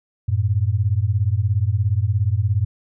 sine beating tone pair, 93.7 / 110.7 Hz, F#2 / A2, +22 / +11 cents, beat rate 17 Hz, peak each -19 dBFS, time 0.28-2.65 s, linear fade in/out 10 ms, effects none

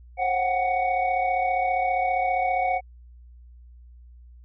sine tone cluster, 535 / 732 / 767 / 2238 Hz, C5 / F#5 / G5 / C#7, +38 / -19 / -38 / +16 cents, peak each -30 / -22 / -29 / -30 dBFS, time 0.17-2.81 s, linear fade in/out 50 ms, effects tanh soft clip ceiling -12 dBFS + added 60 Hz sine -45 dBFS peak until 4.44 s

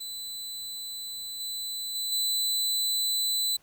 sawtooth tone with level steps, 4000 Hz, B7, 21 cents sharp, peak -32 / -29 / -26 / -22 dBFS, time 0-3.57 s, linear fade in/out 10 ms, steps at 1.4 / 1.95 / 2.12 s, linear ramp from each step 2 ms, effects pink hiss -62 dBFS RMS until 3.62 s

